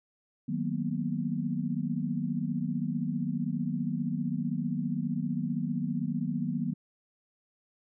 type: chord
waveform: sine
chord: B major seventh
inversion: first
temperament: equal with one note detuned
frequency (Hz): 155.56 / 185 / 231.6 / 246.9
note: D#3 / F#3 / A#3 / B3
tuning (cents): 0 / 0 / -11 / 0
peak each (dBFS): -34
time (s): 0.48-6.74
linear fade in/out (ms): 10
effects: none